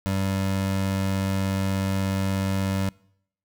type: tone pair together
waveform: square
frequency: 96.6 / 193.2 Hz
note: G2 / G3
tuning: -25 / -25 cents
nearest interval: octave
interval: 1200 cents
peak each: -26 / -27 dBFS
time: 0.06-2.89 s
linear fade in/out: 0 ms
effects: noise-tail reverb RT60 0.7 s tail -25 dB re dry